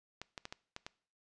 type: clicks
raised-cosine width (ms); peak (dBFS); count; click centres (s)
0.2; -25; 6; 0.216 / 0.378 / 0.454 / 0.525 / 0.764 / 0.865
effects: noise-tail reverb RT60 0.5 s tail -22 dB re dry + resampled to 22050 Hz